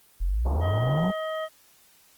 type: exponential sweep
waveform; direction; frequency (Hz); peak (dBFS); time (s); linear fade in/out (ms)
sine; up; 40 to 200; -22; 0.2-1.12; 20
type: low-pass noise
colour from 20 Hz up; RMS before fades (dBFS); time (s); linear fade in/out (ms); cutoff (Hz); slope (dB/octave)
white; -34; 0.45-1.11; 10; 980; 48
type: harmonic tone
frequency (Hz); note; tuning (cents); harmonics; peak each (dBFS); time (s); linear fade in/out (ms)
632; D#5; +27; 1 / 2 / 3 / 5; -29 / -35 / -39 / -43; 0.6-1.49; 50
effects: white hiss -58 dBFS RMS until 2.17 s + Opus 24 kbps